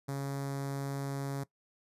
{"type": "tone with notch filter", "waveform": "sawtooth", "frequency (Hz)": 138.59, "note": "C#3", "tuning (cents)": 0, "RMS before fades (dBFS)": -36, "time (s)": [0.08, 1.44], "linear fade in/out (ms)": 10, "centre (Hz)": 2800, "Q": 0.89, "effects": ["noise-tail reverb RT60 0.1 s tail -19 dB re dry", "resampled to 32000 Hz"]}